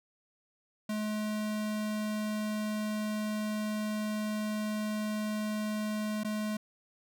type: tone with dropouts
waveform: square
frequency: 213 Hz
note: G#3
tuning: 44 cents sharp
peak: -32 dBFS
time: 0.89-6.57 s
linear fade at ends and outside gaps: 5 ms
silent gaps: 6.235-6.246 s
effects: none